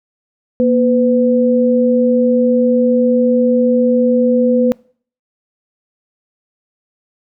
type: tone pair together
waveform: sine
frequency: 237.7 / 503 Hz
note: A#3 / B4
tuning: +34 / +32 cents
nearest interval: octave + minor second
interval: 1298 cents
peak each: -12 dBFS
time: 0.6-4.72 s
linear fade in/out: 0 ms
effects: noise-tail reverb RT60 0.5 s tail -25 dB re dry